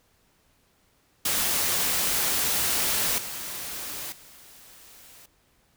white noise with level steps, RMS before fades -25 / -35 / -50 dBFS, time 1.25-5.26 s, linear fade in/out 5 ms, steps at 3.18 / 4.12 s, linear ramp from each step 2 ms, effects pink hiss -65 dBFS RMS until 5.76 s

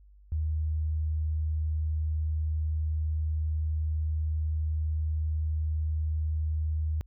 sine tone, 77.78 Hz, D#2, in tune, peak -26 dBFS, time 0.32-7.01 s, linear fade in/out 0 ms, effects added 50 Hz sine -52 dBFS peak until 7.06 s

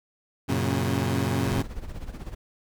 20% pulse chord, F# major, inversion none, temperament equal with one note detuned, 92.5 / 116.54 / 136.53 Hz, F#2 / A#2 / C#3, 0 / 0 / -26 cents, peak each -23 dBFS, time 0.48-1.63 s, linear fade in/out 20 ms
brown noise with tremolo, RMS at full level -33 dBFS, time 1.45-2.35 s, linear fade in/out 10 ms, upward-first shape sine, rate 16 Hz, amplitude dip 70%
effects none

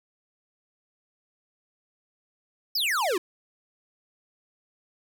square exponential sweep, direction down, 5430 to 325.1 Hz, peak -24 dBFS, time 2.75-3.18 s, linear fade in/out 5 ms, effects none

